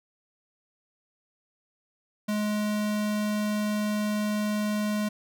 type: tone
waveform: square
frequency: 210.2 Hz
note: G#3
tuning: 21 cents sharp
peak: -26 dBFS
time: 2.28-5.09 s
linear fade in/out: 10 ms
effects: none